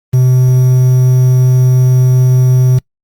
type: tone with quantisation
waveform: triangle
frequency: 127.7 Hz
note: C3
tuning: 42 cents flat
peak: -3 dBFS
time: 0.13-2.79 s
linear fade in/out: 10 ms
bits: 5
effects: noise-tail reverb RT60 0.1 s tail -24 dB re dry + Opus 32 kbps